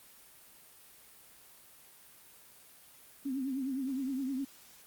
sine tone with vibrato, 266.5 Hz, C4, 32 cents sharp, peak -32 dBFS, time 3.25-4.45 s, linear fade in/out 10 ms, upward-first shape triangle, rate 9.7 Hz, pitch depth 110 cents each way, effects white hiss -57 dBFS RMS until 4.86 s + Opus 32 kbps

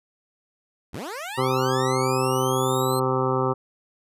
15% pulse linear sweep, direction up, 55 to 4186 Hz, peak -25 dBFS, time 0.93-3 s, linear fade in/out 10 ms
harmonic tone, 130 Hz, C3, 11 cents flat, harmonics 1 / 2 / 3 / 4 / 6 / 7 / 8 / 9 / 10, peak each -27 / -30 / -25 / -28 / -32 / -31 / -34 / -29 / -32 dBFS, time 1.37-3.54 s, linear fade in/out 20 ms
effects resampled to 32000 Hz

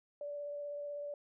sine tone with vibrato, 580 Hz, D5, 22 cents flat, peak -39 dBFS, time 0.21-1.14 s, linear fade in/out 2 ms, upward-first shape sine, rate 16 Hz, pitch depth 11 cents each way, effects none

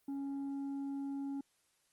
sine tone with tanh clipping, 277.2 Hz, C#4, in tune, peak -38 dBFS, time 0.08-1.41 s, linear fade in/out 5 ms, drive 4 dB, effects white hiss -75 dBFS RMS until 1.92 s + Opus 24 kbps

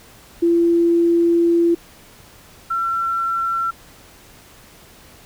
sine tone pair in turn, 339.7 / 1352.9 Hz, F4 / E6, -48 / +45 cents, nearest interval 2 octaves, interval 2393 cents, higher second, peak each -12 / -18 dBFS, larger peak first, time 0.42-1.75 / 2.7-3.71 s, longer first, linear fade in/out 10 ms, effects pink hiss -46 dBFS RMS until 5.25 s

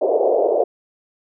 pink band-pass noise, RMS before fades -17 dBFS, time 0.01-0.64 s, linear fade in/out 10 ms, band 390 to 690 Hz, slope 48 dB/octave, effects none

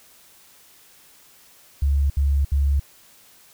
sine tone bursts, 70.2 Hz, C#2, 22 cents sharp, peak -16 dBFS, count 3, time 1.82-2.798 s, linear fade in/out 5 ms, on 280 ms, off 69 ms, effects white hiss -52 dBFS RMS until 3.53 s

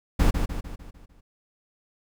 brown noise with echo, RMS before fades -18 dBFS, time 0.19-0.31 s, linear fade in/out 10 ms, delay 150 ms, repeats 6, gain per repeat -6 dB, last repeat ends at 1.21 s, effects none

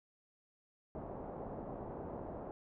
white low-pass noise, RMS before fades -45 dBFS, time 0.95-2.51 s, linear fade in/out 0 ms, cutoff 770 Hz, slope 24 dB/octave, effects none

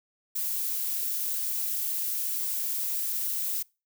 violet noise, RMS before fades -30 dBFS, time 0.35-3.63 s, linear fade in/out 10 ms, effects noise-tail reverb RT60 0.3 s tail -25 dB re dry

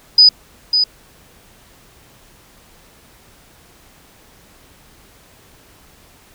sine tone with echo, 4978 Hz, D#8, in tune, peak -4 dBFS, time 0.18-0.29 s, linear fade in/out 5 ms, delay 550 ms, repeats 1, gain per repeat -7 dB, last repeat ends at 0.84 s, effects pink hiss -48 dBFS RMS until 6.34 s

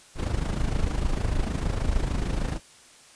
brown noise with amplitude modulation, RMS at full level -23 dBFS, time 0.15-2.6 s, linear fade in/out 50 ms, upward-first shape sine, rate 26.6 Hz, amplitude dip 65%, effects white hiss -52 dBFS RMS until 3.15 s + resampled to 22050 Hz

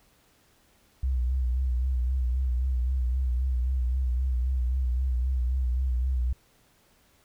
sine tone with vibrato, 63.1 Hz, B1, 38 cents sharp, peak -23 dBFS, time 1.03-6.33 s, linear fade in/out 5 ms, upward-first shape sine, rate 3.8 Hz, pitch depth 67 cents each way, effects pink hiss -63 dBFS RMS until 7.24 s

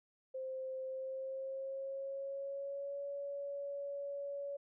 sine tone with pitch glide, 523.3 to 564.1 Hz, C5 to C#5, 0 to +30 cents, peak -39 dBFS, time 0.34-4.57 s, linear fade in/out 10 ms, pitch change +130 cents, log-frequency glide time 0.84-3.04 s, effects none

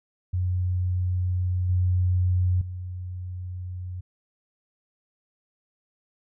sine tone with level steps, 90.7 Hz, F#2, 34 cents flat, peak -22 / -19 / -31 dBFS, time 0.33-4.01 s, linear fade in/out 10 ms, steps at 1.69 / 2.61 s, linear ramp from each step 5 ms, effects none

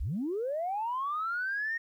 sine linear sweep, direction up, 38.89 to 1865 Hz, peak -29 dBFS, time 0-1.78 s, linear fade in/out 10 ms, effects tanh soft clip ceiling -25 dBFS + 11-bit

